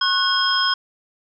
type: tone cluster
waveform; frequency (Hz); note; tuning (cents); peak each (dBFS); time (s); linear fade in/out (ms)
sine; 1083 / 1481 / 3239 / 5130; C#6 / F#6 / G#7 / E8; -41 / +1 / -44 / -48; -22; 0.01-0.74; 5
effects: none